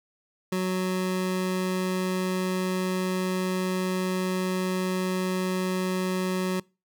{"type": "tone", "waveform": "25% pulse", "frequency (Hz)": 185, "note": "F#3", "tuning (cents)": 0, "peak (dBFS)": -21, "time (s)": [0.52, 6.6], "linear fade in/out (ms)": 5, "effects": ["noise-tail reverb RT60 0.3 s tail -25 dB re dry"]}